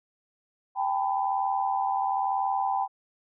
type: tone cluster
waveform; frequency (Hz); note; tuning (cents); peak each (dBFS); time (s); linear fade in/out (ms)
sine; 786 / 867 / 1000; G5 / A5 / B5; +4 / -26 / +21; -26 / -32 / -30; 0.75-2.88; 50
effects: none